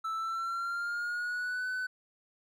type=tone with pitch glide; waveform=triangle; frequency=1318.5 to 1505.8 Hz; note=E6 to F#6; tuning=0 to +30 cents; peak=-30 dBFS; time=0.04-1.87 s; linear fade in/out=10 ms; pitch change=+230 cents; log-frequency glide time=0.14-1.68 s; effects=none